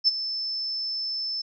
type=tone with ADSR envelope; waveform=sine; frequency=5274 Hz; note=E8; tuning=in tune; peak=-14 dBFS; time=0.04-1.42 s; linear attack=37 ms; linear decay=23 ms; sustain=-13 dB; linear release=10 ms; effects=none